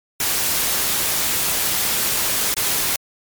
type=noise with dropouts; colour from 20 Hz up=white; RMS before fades=-20 dBFS; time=0.2-2.96 s; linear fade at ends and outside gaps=2 ms; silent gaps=2.542-2.567 s; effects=MP3 96 kbps